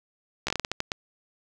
slowing click train, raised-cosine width 0.2 ms, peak -10 dBFS, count 10, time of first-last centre 0.47-0.918 s, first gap 14 ms, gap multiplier 1.3, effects none

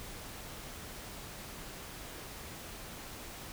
silence, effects pink hiss -46 dBFS RMS until 3.52 s

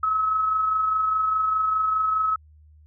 sine tone with amplitude modulation, 1287 Hz, E6, 42 cents flat, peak -18 dBFS, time 0.03-2.36 s, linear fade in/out 5 ms, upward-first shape sine, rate 24.9 Hz, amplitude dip 35%, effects added 76 Hz sine -49 dBFS peak until 2.86 s

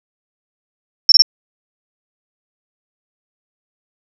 sine tone bursts, 5400 Hz, E8, 41 cents sharp, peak -3 dBFS, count 3, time 1.09-1.221 s, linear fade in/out 2 ms, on 29 ms, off 22 ms, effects none

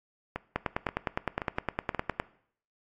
two click trains, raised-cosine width 0.5 ms, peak -17 / -12 dBFS, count 4 / 17, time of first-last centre 0.36-1.947 / 0.56-2.199 s, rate 1.89 / 9.76 Hz, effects noise-tail reverb RT60 0.6 s tail -19 dB re dry + AAC 48 kbps

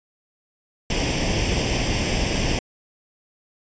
pink noise with comb filter, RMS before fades -22 dBFS, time 0.9-2.59 s, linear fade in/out 2 ms, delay 0.37 ms, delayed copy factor +0.75, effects resampled to 16000 Hz

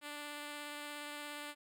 5% pulse tone with vibrato, 293.7 Hz, D4, in tune, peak -32 dBFS, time 0.01-1.55 s, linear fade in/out 50 ms, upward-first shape triangle, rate 17 Hz, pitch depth 10 cents each way, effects none

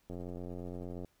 click train, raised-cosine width 2 ms, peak -30 dBFS, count 85, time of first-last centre 0.1-1.047 s, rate 88.7 Hz, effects pink hiss -72 dBFS RMS until 1.2 s

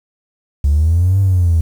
triangle exponential two-way sweep, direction up then down, 69.3 to 99 to 80 Hz, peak -6 dBFS, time 0.64-1.61 s, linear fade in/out 5 ms, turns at 1.2 s, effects tanh soft clip ceiling -6 dBFS + 7-bit

